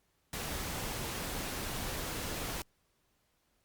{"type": "noise", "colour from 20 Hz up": "pink", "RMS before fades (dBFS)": -38, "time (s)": [0.33, 2.62], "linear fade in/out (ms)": 2, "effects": ["pink hiss -75 dBFS RMS until 3.64 s", "Opus 48 kbps"]}